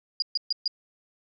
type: tone bursts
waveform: sine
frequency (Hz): 4857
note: D#8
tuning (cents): -43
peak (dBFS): -22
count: 4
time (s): 0.2-0.678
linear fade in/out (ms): 2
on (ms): 22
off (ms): 130
effects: none